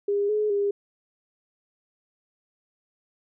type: tone with pitch steps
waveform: sine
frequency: 405.3 / 423.8 / 404.3 Hz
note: G#4 / G#4 / G#4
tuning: -42 / +35 / -46 cents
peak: -21 dBFS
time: 0.08-0.71 s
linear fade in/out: 5 ms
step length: 210 ms
effects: none

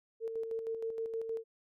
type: tone with tremolo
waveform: sine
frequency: 451.6 Hz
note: A4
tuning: 45 cents sharp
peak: -33 dBFS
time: 0.2-1.44 s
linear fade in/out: 50 ms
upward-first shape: square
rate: 6.4 Hz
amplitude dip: 45%
effects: none

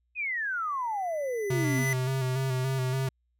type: exponential sweep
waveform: sine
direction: down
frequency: 2561 to 233.1 Hz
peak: -28 dBFS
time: 0.15-1.86 s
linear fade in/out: 50 ms
type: tone with exponential growth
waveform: square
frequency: 2004 Hz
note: B6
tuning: 25 cents sharp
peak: -28 dBFS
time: 0.36-1.93 s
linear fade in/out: 1 ms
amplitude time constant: 340 ms
type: tone with vibrato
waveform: square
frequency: 130.81 Hz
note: C3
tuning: in tune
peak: -27 dBFS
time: 1.5-3.09 s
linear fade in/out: 5 ms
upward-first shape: square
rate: 3.5 Hz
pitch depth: 33 cents each way
effects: added 60 Hz sine -70 dBFS peak until 3.39 s

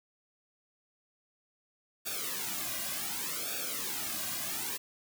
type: noise with flanger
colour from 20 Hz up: white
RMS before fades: -36 dBFS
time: 2.05-4.78 s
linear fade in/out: 20 ms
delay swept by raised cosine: 0.98 to 2.28 ms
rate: 0.67 Hz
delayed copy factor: -0.95
effects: none

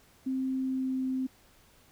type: tone with pitch glide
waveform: sine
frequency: 262.4 to 260.4 Hz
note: C4 to C4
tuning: +5 to -8 cents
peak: -28 dBFS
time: 0.26-1.27 s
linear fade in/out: 10 ms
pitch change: -13 cents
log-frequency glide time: 0.58-1.06 s
effects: pink hiss -61 dBFS RMS until 1.91 s

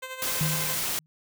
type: tone with tremolo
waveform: 10% pulse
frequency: 518 Hz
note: C5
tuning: 17 cents flat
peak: -25 dBFS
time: 0.02-0.76 s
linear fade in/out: 10 ms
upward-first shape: sine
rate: 12 Hz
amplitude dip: 55%
type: noise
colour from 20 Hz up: white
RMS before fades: -29 dBFS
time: 0.22-0.99 s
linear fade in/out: 0 ms
type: tone with exponential decay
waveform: sine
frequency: 155.56 Hz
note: D#3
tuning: in tune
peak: -22 dBFS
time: 0.41-1.06 s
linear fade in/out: 0 ms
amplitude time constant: 140 ms
effects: none

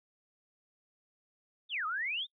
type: exponential two-way sweep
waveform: sine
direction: down then up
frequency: 3733 to 1204 to 3733 Hz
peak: -32 dBFS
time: 1.69-2.27 s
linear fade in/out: 50 ms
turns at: 1.86 s
effects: noise-tail reverb RT60 0.1 s tail -26 dB re dry

